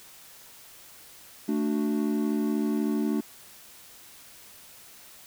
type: chord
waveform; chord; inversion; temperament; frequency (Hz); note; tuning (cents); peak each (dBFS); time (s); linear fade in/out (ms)
triangle; D major; second; equal with one note detuned; 221.1 / 293.7 / 370; A3 / D4 / F#4; +9 / 0 / 0; -25 / -26 / -31; 1.48-3.21; 10
effects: white hiss -50 dBFS RMS until 5.26 s